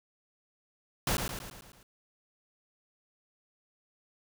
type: noise with echo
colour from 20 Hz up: pink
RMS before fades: -29 dBFS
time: 1.07-1.17 s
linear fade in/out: 2 ms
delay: 110 ms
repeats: 6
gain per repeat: -5 dB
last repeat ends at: 1.83 s
effects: none